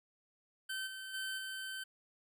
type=tone with level steps; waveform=25% pulse; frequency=1541 Hz; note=G6; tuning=30 cents flat; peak=-34 / -40 / -34 / -37 dBFS; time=0.69-1.84 s; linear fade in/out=10 ms; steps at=0.86 / 1.13 / 1.37 s; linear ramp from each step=20 ms; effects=none